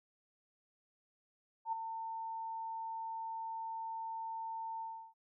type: tone with ADSR envelope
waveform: sine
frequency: 900 Hz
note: A5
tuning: 39 cents sharp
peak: -31 dBFS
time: 1.65-5.14 s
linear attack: 76 ms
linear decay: 6 ms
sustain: -8 dB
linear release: 330 ms
effects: none